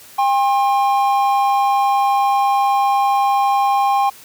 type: tone pair together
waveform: triangle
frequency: 801 / 1069.2 Hz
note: G5 / C6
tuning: +37 / +37 cents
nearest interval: perfect fourth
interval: 500 cents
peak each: -12 / -17 dBFS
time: 0.18-4.1 s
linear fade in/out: 10 ms
effects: white hiss -42 dBFS RMS until 4.24 s